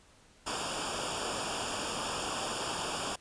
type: noise with comb filter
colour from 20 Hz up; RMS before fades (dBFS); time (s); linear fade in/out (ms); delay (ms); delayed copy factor
pink; -35; 0.46-3.16; 10; 0.49; -0.85
effects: pink hiss -61 dBFS RMS until 3.2 s + resampled to 22050 Hz